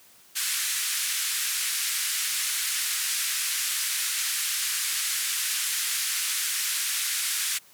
white band-pass noise, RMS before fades -28 dBFS, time 0.35-7.59 s, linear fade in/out 20 ms, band 1500 to 12000 Hz, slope 24 dB/octave, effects white hiss -55 dBFS RMS until 7.73 s + high-pass 80 Hz 12 dB/octave

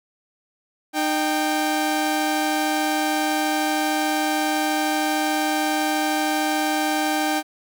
sawtooth tone pair together, 305.6 / 784 Hz, D#4 / G5, -31 / 0 cents, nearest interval octave + major third, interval 1631 cents, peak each -19 dBFS, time 0.93-7.43 s, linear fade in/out 50 ms, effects none

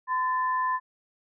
sine tone pair together, 1019.5 / 1760 Hz, C6 / A6, -45 / 0 cents, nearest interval major sixth, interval 945 cents, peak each -24 / -33 dBFS, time 0.07-0.8 s, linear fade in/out 50 ms, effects none

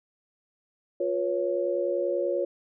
sine tone cluster, 354.5 / 483.8 / 554 Hz, F4 / B4 / C#5, +26 / -36 / -1 cents, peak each -29 / -31 / -27 dBFS, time 1-2.45 s, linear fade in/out 5 ms, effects none

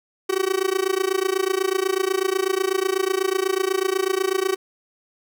45% pulse tone with amplitude modulation, 380 Hz, F#4, 46 cents sharp, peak -16 dBFS, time 0.29-4.56 s, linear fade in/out 10 ms, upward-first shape sine, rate 28.1 Hz, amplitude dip 95%, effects none

